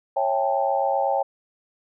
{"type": "chord", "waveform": "sine", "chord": "A dominant seventh", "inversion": "first", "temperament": "just", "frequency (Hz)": [550, 660, 792, 880], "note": ["C#5", "E5", "G5", "A5"], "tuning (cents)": [-14, 2, 18, 0], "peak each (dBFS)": [-24, -28, -23, -28], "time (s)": [0.16, 1.23], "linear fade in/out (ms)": 10, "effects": []}